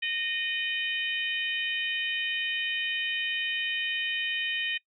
harmonic tone with a mistuned harmonic, 617 Hz, D#5, 15 cents flat, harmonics 3 / 4 / 5 / 6, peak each -33 / -31 / -32 / -40 dBFS, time 0.02-4.78 s, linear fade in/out 10 ms, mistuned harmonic 5, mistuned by -22 cents, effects noise-tail reverb RT60 0.1 s tail -22 dB re dry

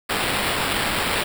white noise with sample-and-hold, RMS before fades -23 dBFS, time 0.09-1.24 s, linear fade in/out 10 ms, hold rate 6300 Hz, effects none

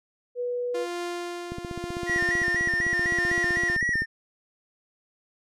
sine tone, 489.2 Hz, B4, 16 cents flat, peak -26 dBFS, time 0.35-0.87 s, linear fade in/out 50 ms
sawtooth tone with tremolo, 349.2 Hz, F4, in tune, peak -25 dBFS, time 0.74-3.77 s, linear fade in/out 10 ms, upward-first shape triangle, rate 0.86 Hz, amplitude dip 60%
click train, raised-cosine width 3 ms, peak -21 dBFS, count 40, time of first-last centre 1.52-4.02 s, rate 15.6 Hz
triangle tone with vibrato, 1864.7 Hz, A#6, in tune, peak -21 dBFS, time 2.06-4.06 s, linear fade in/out 50 ms, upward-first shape square, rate 4 Hz, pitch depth 52 cents each way
effects low-pass 9000 Hz 12 dB/octave

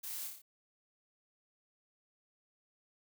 blue noise with echo, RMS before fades -44 dBFS, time 0.03-0.28 s, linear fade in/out 10 ms, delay 28 ms, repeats 5, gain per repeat -3 dB, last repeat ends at 0.42 s, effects none

